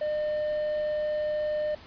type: tone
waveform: triangle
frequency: 605 Hz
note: D#5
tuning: 49 cents flat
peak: -24 dBFS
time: 0.01-1.75 s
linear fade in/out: 5 ms
effects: pink hiss -49 dBFS RMS until 1.86 s + resampled to 11025 Hz